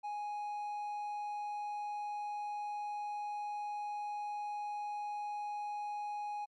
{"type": "tone", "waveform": "triangle", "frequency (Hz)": 830.6, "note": "G#5", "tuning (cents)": 0, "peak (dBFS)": -35, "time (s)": [0.03, 6.46], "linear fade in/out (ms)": 20, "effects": ["MP3 48 kbps"]}